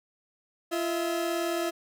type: tone pair together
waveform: 30% pulse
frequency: 341.7 / 645 Hz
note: F4 / E5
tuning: -38 / -38 cents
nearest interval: major seventh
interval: 1100 cents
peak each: -26 / -30 dBFS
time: 0.71-1.71 s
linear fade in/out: 20 ms
effects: none